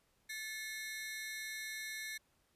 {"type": "ring-modulated tone", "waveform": "sawtooth", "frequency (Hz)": 1956, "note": "B6", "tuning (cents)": -17, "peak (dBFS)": -35, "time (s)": [0.29, 2.18], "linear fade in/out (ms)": 10, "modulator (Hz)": 214, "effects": ["pink hiss -75 dBFS RMS until 2.55 s", "resampled to 32000 Hz"]}